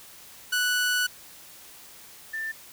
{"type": "tone pair in turn", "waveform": ["sawtooth", "sine"], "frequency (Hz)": [1480, 1779.9], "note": ["F#6", "A6"], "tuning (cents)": [0, 19], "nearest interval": "minor third", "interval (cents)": 319, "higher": "second", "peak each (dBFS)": [-19, -29], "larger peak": "first", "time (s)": [[0.52, 1.07], [2.33, 2.52]], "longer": "first", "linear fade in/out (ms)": 10, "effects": ["white hiss -48 dBFS RMS until 2.72 s"]}